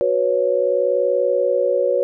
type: chord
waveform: sine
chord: F# suspended fourth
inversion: none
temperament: equal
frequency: 370 / 493.9 / 554.4 Hz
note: F#4 / B4 / C#5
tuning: 0 / 0 / 0 cents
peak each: -23 / -19 / -18 dBFS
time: 0.01-2.03 s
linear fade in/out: 0 ms
effects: none